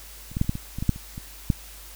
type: clicks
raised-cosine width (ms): 5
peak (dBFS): -28 / -14 / -8 / -30 / -10 / -18 / -19 / -15 / -6 / -26 / -22 / -7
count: 12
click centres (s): 0.316 / 0.369 / 0.414 / 0.446 / 0.494 / 0.554 / 0.786 / 0.825 / 0.893 / 0.961 / 1.179 / 1.502
effects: added 50 Hz sine -45 dBFS peak until 1.95 s + white hiss -45 dBFS RMS until 1.95 s